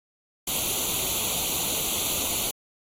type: noise with comb filter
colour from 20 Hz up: white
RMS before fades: -27 dBFS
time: 0.47-2.51 s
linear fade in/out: 5 ms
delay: 0.29 ms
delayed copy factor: +0.85
effects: AAC 48 kbps